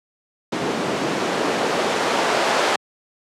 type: noise with band-pass filter sweep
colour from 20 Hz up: white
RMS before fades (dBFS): -21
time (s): 0.52-2.76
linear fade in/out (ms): 5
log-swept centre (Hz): 240 to 680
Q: 0.82
effects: high-pass 150 Hz 12 dB/octave + low-pass 8000 Hz 12 dB/octave